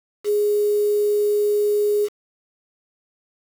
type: tone with quantisation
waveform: sine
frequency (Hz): 415.3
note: G#4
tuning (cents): 0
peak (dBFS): -16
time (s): 0.24-2.09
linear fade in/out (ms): 50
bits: 6
effects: none